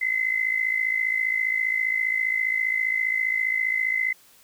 sine tone with amplitude modulation, 2048 Hz, C7, 38 cents flat, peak -18 dBFS, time 0.01-4.13 s, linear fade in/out 10 ms, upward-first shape sine, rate 55 Hz, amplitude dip 75%, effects white hiss -55 dBFS RMS until 4.43 s

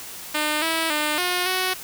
5% pulse tone with pitch steps, 302.7 / 325.6 / 301.5 / 359 / 371.3 Hz, D#4 / E4 / D4 / F4 / F#4, -48 / -21 / +46 / +48 / +6 cents, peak -10 dBFS, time 0.34-1.74 s, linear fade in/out 10 ms, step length 280 ms, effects white hiss -37 dBFS RMS until 1.83 s

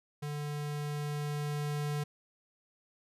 square tone with level ramp, 147.3 Hz, D3, 6 cents sharp, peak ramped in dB -36 to -32 dBFS, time 0.22-2.04 s, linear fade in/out 10 ms, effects resampled to 32000 Hz

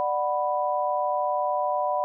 sine chord, B minor, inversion first, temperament just, 592.7 / 740.8 / 987.8 Hz, D5 / F#5 / B5, +16 / +2 / 0 cents, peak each -27 dBFS, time 0-2.04 s, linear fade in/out 0 ms, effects none

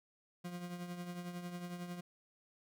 40% pulse tone with tremolo, 176.2 Hz, F3, 16 cents sharp, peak -39 dBFS, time 0.44-2.01 s, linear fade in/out 10 ms, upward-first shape triangle, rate 11 Hz, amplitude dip 60%, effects none

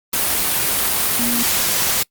sine tone in noise, 237.2 Hz, A#3, 30 cents sharp, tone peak -21 dBFS, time 1.19-1.43 s, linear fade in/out 5 ms, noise white, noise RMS -18 dBFS, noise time 0.13-2.03 s, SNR -6 dB, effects noise-tail reverb RT60 0.1 s tail -24 dB re dry + Opus 32 kbps

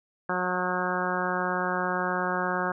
harmonic tone with a mistuned harmonic, 181.7 Hz, F#3, 31 cents flat, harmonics 1 / 2 / 3 / 4 / 5 / 6 / 7 / 8 / 9, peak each -34 / -34 / -34 / -34 / -34 / -34 / -34 / -34 / -34 dBFS, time 0.29-2.72 s, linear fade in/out 5 ms, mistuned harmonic 9, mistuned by -22 cents, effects none

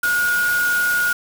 sine tone in noise, 1442 Hz, F#6, 45 cents flat, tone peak -16 dBFS, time 0.03-1.13 s, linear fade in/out 5 ms, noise white, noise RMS -28 dBFS, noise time 0.03-1.13 s, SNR +9 dB, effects none

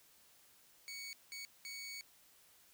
20% pulse tone bursts at uneven times, 2234 Hz, C#7, 13 cents sharp, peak -40 dBFS, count 3, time 0.88-1.13 / 1.32-1.45 / 1.65-2.01 s, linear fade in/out 0 ms, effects white hiss -66 dBFS RMS until 2.73 s

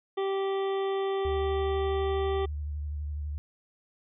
harmonic tone, 389.6 Hz, G4, 11 cents flat, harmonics 1 / 2 / 3 / 5 / 6 / 7 / 8 / 9, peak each -27 / -36 / -39 / -45 / -53 / -56 / -48 / -48 dBFS, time 0.17-2.46 s, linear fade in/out 10 ms
sine tone with vibrato, 74 Hz, D2, 14 cents sharp, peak -31 dBFS, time 1.25-3.38 s, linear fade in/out 0 ms, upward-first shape triangle, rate 12 Hz, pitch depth 51 cents each way
effects none

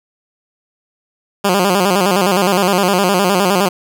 10% pulse tone with vibrato, 190.1 Hz, F#3, 47 cents sharp, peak -3 dBFS, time 1.44-3.69 s, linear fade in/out 10 ms, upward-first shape square, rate 9.7 Hz, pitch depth 97 cents each way, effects none

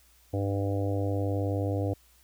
harmonic tone, 99.3 Hz, G2, 23 cents sharp, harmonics 1 / 3 / 4 / 5 / 6 / 7 / 8, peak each -28 / -33 / -40 / -34 / -39 / -40 / -47 dBFS, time 0.33-1.94 s, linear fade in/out 10 ms, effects added 60 Hz sine -62 dBFS peak until 2.23 s + white hiss -62 dBFS RMS until 2.23 s

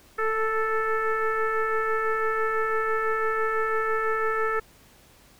sine tone with frequency modulation, 881 Hz, A5, 2 cents sharp, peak -22 dBFS, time 0.18-4.6 s, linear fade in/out 10 ms, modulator 439 Hz, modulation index 2.1, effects pink hiss -55 dBFS RMS until 5.39 s

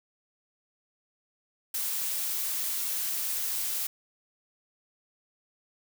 blue noise, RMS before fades -31 dBFS, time 1.74-3.87 s, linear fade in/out 5 ms, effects none

